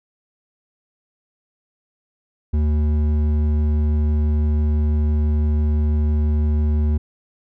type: tone with hard clipping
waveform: triangle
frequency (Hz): 75.5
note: D2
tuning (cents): +48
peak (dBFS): -17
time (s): 2.53-6.98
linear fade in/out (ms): 10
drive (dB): 12
effects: none

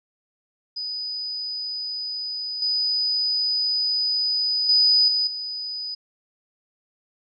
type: tone with level steps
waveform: sine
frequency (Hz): 4978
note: D#8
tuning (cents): 0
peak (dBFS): -27 / -20 / -14 / -19 / -28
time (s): 0.76-5.95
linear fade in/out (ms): 10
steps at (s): 2.62 / 4.69 / 5.08 / 5.27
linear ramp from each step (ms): 2
effects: none

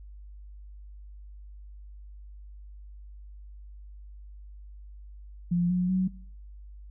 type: tone with pitch steps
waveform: sine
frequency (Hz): 174.61 / 180.35 / 186.28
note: F3 / F#3 / F#3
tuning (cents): 0 / -44 / +12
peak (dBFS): -22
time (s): 5.51-6.08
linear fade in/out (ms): 10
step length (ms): 190
effects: noise-tail reverb RT60 0.6 s tail -22 dB re dry + added 50 Hz sine -43 dBFS peak until 6.9 s

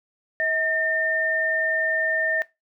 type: tone pair together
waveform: sine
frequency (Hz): 640 / 1810.2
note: D#5 / A6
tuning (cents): +49 / +49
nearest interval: octave + tritone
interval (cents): 1800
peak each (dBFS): -27 / -22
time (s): 0.4-2.42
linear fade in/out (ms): 0
effects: noise-tail reverb RT60 0.2 s tail -18 dB re dry

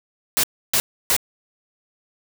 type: noise bursts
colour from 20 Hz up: white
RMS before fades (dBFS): -18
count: 3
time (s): 0.37-1.165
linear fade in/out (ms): 0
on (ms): 65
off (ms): 300
effects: none

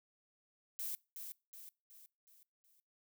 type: noise with echo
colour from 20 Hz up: violet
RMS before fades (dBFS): -41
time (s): 0.79-0.95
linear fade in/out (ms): 0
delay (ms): 370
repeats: 5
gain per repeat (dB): -6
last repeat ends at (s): 2.8
effects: noise-tail reverb RT60 0.3 s tail -24 dB re dry

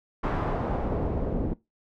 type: noise with low-pass filter sweep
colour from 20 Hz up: pink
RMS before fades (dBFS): -28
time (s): 0.23-1.54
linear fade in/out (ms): 10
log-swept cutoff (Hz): 1200 to 380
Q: 1.1
effects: noise-tail reverb RT60 0.2 s tail -20 dB re dry

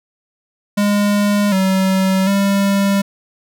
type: tone with pitch steps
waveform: square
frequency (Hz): 204.9 / 190 / 198.2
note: G#3 / F#3 / G3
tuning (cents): -23 / +46 / +19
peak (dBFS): -13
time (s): 0.77-3.02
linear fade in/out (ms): 10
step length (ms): 750
effects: none

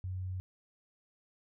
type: tone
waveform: sine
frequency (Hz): 92.6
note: F#2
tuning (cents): +2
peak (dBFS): -35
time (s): 0.04-0.4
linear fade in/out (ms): 0
effects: none

